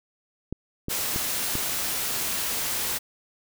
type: clicks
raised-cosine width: 3 ms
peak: -17 dBFS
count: 4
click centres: 0.526 / 0.884 / 1.161 / 1.554 s
type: noise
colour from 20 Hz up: white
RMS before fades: -28 dBFS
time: 0.89-2.99 s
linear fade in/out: 20 ms
effects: none